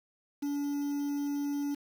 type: tone with quantisation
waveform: triangle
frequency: 286.4 Hz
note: D4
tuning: 43 cents flat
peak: -28 dBFS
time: 0.42-1.75 s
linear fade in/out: 10 ms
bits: 8
effects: none